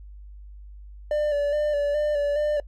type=tone with vibrato; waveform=triangle; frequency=587.3 Hz; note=D5; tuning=in tune; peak=-19 dBFS; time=1.11-2.6 s; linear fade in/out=2 ms; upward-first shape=square; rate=2.4 Hz; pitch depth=30 cents each way; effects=noise-tail reverb RT60 0.1 s tail -23 dB re dry + added 50 Hz sine -40 dBFS peak until 2.67 s